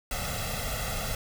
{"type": "noise with comb filter", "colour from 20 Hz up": "pink", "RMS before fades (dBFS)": -32, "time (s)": [0.11, 1.15], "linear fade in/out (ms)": 2, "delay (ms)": 1.5, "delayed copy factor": 0.95, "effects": []}